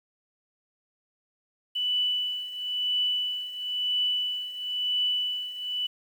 sine tone with tremolo, 2975 Hz, F#7, 9 cents sharp, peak -22 dBFS, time 1.75-5.87 s, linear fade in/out 10 ms, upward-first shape triangle, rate 0.99 Hz, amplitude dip 80%, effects 9-bit

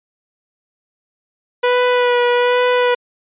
sawtooth tone with vibrato, 490.7 Hz, B4, 11 cents flat, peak -8 dBFS, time 1.63-2.95 s, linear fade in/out 10 ms, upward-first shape sine, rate 1.2 Hz, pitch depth 18 cents each way, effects resampled to 8000 Hz

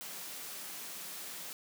white high-pass noise, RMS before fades -44 dBFS, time 0.01-1.53 s, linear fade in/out 0 ms, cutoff 140 Hz, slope 48 dB/octave, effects none

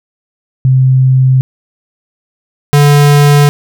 sine / square tone pair in turn, 130.5 / 145.02 Hz, C3 / D3, -4 / -22 cents, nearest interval major second, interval 182 cents, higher second, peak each -4 dBFS, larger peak neither, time 0.65-1.41 / 2.73-3.49 s, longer neither, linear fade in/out 0 ms, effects none

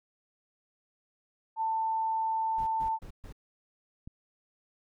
sine tone, 890 Hz, A5, 20 cents sharp, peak -27 dBFS, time 1.56-2.99 s, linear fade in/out 50 ms
brown noise bursts, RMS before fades -44 dBFS, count 4, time 2.58-3.326 s, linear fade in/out 5 ms, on 89 ms, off 130 ms
click, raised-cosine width 5 ms, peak -31 dBFS, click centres 4.075 s
effects none

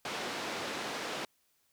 pink band-pass noise, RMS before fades -38 dBFS, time 0.05-1.25 s, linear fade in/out 2 ms, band 310 to 5000 Hz, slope 12 dB/octave, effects white hiss -73 dBFS RMS until 1.72 s

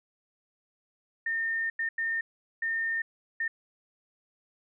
sine tone bursts at uneven times, 1819 Hz, A#6, 43 cents flat, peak -27 dBFS, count 5, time 1.26-1.7 / 1.79-1.89 / 1.98-2.21 / 2.62-3.02 / 3.4-3.48 s, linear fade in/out 5 ms, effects none

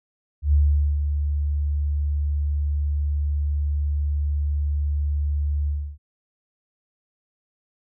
sine tone with ADSR envelope, 73 Hz, D2, 10 cents flat, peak -13 dBFS, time 0.42-5.98 s, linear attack 110 ms, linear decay 450 ms, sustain -7 dB, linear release 300 ms, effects none

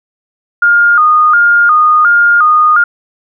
sine tone with vibrato, 1318.5 Hz, E6, in tune, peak -4 dBFS, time 0.62-2.84 s, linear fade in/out 5 ms, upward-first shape square, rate 1.4 Hz, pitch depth 120 cents each way, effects none

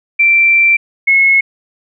sine tone pair in turn, 2349 / 2179 Hz, D7 / C#7, 0 / -30 cents, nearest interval minor second, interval 130 cents, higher first, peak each -6 dBFS, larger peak neither, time 0.19-0.77 / 1.07-1.41 s, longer first, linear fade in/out 10 ms, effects none

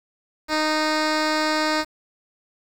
10% pulse tone with low-pass filter, 308.8 Hz, D#4, 13 cents flat, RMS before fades -22 dBFS, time 0.48-1.85 s, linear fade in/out 50 ms, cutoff 5400 Hz, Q 1.6, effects 7-bit

